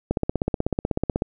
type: click train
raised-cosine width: 2 ms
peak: -8 dBFS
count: 19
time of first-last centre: 0.11-1.221 s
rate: 16.2 Hz
effects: none